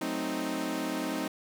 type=chord; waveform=sawtooth; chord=F# diminished seventh; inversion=none; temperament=equal; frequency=185 / 220 / 261.6 / 311.1 Hz; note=F#3 / A3 / C4 / Eb4; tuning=0 / 0 / 0 / 0 cents; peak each=-36 / -35 / -31 / -30 dBFS; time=0.01-1.28 s; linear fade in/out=5 ms; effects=none